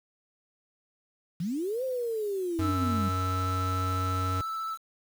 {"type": "linear two-way sweep", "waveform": "sine", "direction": "up then down", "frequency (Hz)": [154.3, 529, 189.2], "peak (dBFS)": -28, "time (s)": [1.4, 3.09], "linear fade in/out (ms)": 5, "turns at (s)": 1.84}
{"type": "tone", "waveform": "square", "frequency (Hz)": 92.8, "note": "F#2", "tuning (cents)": 6, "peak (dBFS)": -29, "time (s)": [2.59, 4.41], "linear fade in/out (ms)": 0}
{"type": "tone with vibrato", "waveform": "triangle", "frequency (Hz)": 1318.5, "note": "E6", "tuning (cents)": 0, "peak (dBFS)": -29, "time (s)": [2.6, 4.78], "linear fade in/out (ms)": 50, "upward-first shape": "sine", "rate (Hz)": 14, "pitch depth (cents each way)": 9}
{"effects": ["8-bit"]}